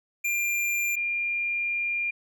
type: tone pair in turn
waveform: square / sine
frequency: 2390 / 2400 Hz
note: D7 / D7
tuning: +30 / +37 cents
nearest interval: unison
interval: 7 cents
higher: second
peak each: -25 dBFS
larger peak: neither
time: 0.24-0.96 / 0.96-2.11 s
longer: second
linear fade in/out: 10 ms
effects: none